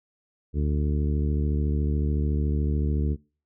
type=harmonic tone; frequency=73.8 Hz; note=D2; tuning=9 cents sharp; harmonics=1 / 2 / 3 / 4 / 5 / 6; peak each=-23 / -29 / -33 / -35 / -37 / -39 dBFS; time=0.53-3.17 s; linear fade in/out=50 ms; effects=noise-tail reverb RT60 0.4 s tail -26 dB re dry